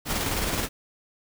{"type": "noise with tremolo", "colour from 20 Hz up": "pink", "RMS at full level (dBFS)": -26, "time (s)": [0.05, 0.69], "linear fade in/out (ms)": 50, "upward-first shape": "square", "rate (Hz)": 19, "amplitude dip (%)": 30, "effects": []}